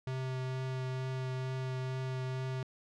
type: tone with vibrato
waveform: square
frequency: 130 Hz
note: C3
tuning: 11 cents flat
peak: -35 dBFS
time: 0.07-2.63 s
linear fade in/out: 2 ms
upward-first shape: triangle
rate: 2.2 Hz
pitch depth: 11 cents each way
effects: low-pass 5000 Hz 12 dB/octave